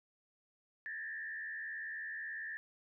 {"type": "tone with frequency modulation", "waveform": "sine", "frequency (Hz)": 1769, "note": "A6", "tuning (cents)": 9, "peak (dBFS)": -40, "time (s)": [0.86, 2.57], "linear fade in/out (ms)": 0, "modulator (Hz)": 78.3, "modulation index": 1.1, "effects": []}